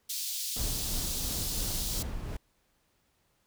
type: high-pass noise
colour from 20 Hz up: pink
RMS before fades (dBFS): -35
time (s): 0.09-2.03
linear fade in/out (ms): 10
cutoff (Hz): 3700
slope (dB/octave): 24
type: noise with tremolo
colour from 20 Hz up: brown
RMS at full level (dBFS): -34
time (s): 0.56-2.37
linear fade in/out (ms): 5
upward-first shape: sine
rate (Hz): 2.9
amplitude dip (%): 35
effects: pink hiss -72 dBFS RMS until 3.46 s